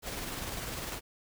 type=noise with tremolo; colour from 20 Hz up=pink; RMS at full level=-37 dBFS; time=0.02-1.01 s; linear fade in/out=50 ms; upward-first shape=square; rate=20 Hz; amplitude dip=30%; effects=none